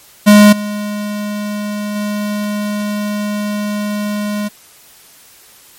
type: tone with level steps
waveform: square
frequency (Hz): 207.7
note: G#3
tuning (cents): 0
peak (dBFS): -3 / -19 / -17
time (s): 0.26-4.49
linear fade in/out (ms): 20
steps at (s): 0.52 / 1.95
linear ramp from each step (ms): 10
effects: white hiss -43 dBFS RMS until 5.78 s + MP3 64 kbps